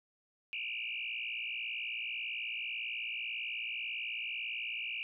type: tone with frequency modulation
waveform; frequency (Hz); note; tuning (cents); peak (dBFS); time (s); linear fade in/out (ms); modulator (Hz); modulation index
sine; 2598; E7; -26; -36; 0.53-5.03; 0; 58.2; 4.8
effects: none